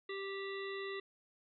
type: harmonic tone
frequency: 392 Hz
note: G4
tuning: in tune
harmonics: 1 / 3 / 5 / 7 / 9 / 10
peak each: -41 / -49 / -46 / -53 / -54 / -53 dBFS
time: 0.09-1 s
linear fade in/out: 5 ms
effects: none